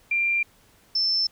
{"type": "tone pair in turn", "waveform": "sine", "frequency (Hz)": [2378, 5308], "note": ["D7", "E8"], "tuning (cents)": [21, 11], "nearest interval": "octave + major second", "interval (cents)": 1390, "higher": "second", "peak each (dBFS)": -20, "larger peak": "neither", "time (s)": [[0.11, 0.43], [0.95, 1.27]], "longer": "neither", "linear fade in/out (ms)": 5, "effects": ["pink hiss -58 dBFS RMS until 1.31 s"]}